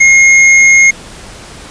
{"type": "tone", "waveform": "square", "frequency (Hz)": 2146, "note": "C7", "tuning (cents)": 43, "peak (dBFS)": -3, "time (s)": [0, 0.91], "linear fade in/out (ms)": 10, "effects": ["pink hiss -31 dBFS RMS until 1.7 s", "resampled to 22050 Hz"]}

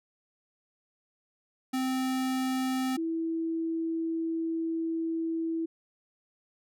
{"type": "tone pair in turn", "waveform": ["square", "sine"], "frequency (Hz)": [259.9, 327.5], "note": ["C4", "E4"], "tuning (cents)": [-11, -11], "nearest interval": "major third", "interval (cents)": 400, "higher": "second", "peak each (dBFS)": [-28, -28], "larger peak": "neither", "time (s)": [[1.73, 2.97], [2.97, 5.66]], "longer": "second", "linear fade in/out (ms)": 10, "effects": []}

